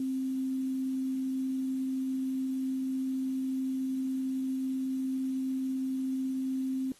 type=tone with quantisation; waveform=sine; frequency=262.9 Hz; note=C4; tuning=8 cents sharp; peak=-29 dBFS; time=0-6.92 s; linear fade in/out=2 ms; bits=9; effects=white hiss -60 dBFS RMS until 6.99 s + AAC 32 kbps